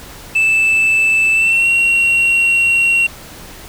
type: tone with pitch glide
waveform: sine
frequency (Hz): 2637 to 2741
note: E7 to F7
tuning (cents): 0 to -33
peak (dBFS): -7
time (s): 0.35-3.07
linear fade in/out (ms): 10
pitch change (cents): +67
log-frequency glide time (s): 1.33-1.68
effects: tanh soft clip ceiling -9 dBFS + pink hiss -35 dBFS RMS until 3.68 s